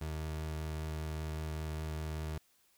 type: tone with vibrato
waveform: 30% pulse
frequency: 77.9 Hz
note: D#2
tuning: 3 cents sharp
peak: -34 dBFS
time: 0.01-2.38 s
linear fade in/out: 5 ms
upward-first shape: sine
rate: 5.1 Hz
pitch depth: 9 cents each way
effects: white hiss -70 dBFS RMS until 2.77 s